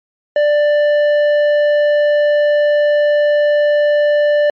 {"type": "tone with tanh clipping", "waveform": "triangle", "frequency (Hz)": 590, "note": "D5", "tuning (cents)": 8, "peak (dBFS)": -11, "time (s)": [0.36, 4.5], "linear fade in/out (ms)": 2, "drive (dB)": 13, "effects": ["MP3 64 kbps"]}